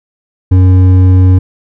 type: tone with hard clipping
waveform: triangle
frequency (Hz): 92.5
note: F#2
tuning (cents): 0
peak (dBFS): -4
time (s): 0.51-1.39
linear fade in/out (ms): 10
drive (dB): 11
effects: none